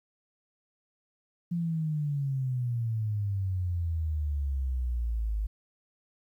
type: exponential sweep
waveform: sine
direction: down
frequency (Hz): 174.3 to 51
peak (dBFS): -27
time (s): 1.51-5.47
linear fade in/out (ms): 10
effects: 11-bit